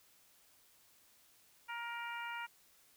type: harmonic tone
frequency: 470.2 Hz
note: A#4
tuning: 15 cents sharp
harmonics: 2 / 3 / 4 / 5 / 6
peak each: -44 / -45 / -49 / -48 / -52 dBFS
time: 1.68-2.47 s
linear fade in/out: 20 ms
effects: white hiss -67 dBFS RMS until 2.96 s